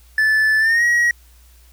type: tone with pitch glide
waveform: triangle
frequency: 1746 to 1904 Hz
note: A6 to A#6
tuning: -14 to +36 cents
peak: -11 dBFS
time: 0.18-1.11 s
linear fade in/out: 2 ms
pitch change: +150 cents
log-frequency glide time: 0.59-0.84 s
effects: added 60 Hz sine -46 dBFS peak until 1.72 s + white hiss -54 dBFS RMS until 1.72 s